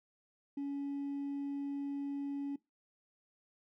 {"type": "tone with hard clipping", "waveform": "triangle", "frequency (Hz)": 281.1, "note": "C#4", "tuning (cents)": 24, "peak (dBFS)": -35, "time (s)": [0.57, 2.56], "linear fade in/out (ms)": 5, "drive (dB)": 2, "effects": ["noise-tail reverb RT60 0.2 s tail -20 dB re dry"]}